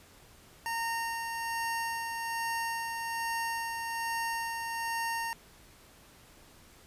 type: tone with tremolo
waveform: 25% pulse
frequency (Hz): 920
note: A#5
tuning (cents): -23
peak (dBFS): -27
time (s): 0.66-5.33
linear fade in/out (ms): 0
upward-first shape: sine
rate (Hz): 1.2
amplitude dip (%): 35
effects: pink hiss -57 dBFS RMS until 6.86 s + resampled to 32000 Hz